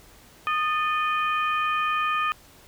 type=harmonic tone with a mistuned harmonic; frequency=617 Hz; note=D#5; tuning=15 cents flat; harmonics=2 / 3 / 4 / 5; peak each=-23 / -32 / -30 / -37 dBFS; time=0.47-2.32 s; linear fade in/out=0 ms; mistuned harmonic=3; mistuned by=-71 cents; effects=pink hiss -52 dBFS RMS until 2.67 s